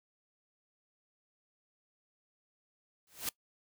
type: noise with exponential growth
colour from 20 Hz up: white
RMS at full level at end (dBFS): -32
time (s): 3.07-3.29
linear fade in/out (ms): 2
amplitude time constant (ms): 47
effects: noise-tail reverb RT60 0.1 s tail -22 dB re dry